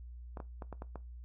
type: clicks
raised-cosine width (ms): 1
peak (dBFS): -29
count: 6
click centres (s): 0.372 / 0.402 / 0.622 / 0.727 / 0.821 / 0.957
effects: noise-tail reverb RT60 0.2 s tail -18 dB re dry + added 60 Hz sine -45 dBFS peak until 1.24 s